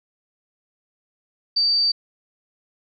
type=tone; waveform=sine; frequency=4628 Hz; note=D8; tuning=26 cents flat; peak=-16 dBFS; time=1.56-1.92 s; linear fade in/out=10 ms; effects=none